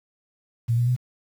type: tone with pitch steps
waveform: sine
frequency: 116.54 / 120.51 / 124.62 Hz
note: A#2 / B2 / B2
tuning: 0 / -42 / +16 cents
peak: -18 dBFS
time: 0.68-0.965 s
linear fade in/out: 20 ms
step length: 95 ms
effects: 8-bit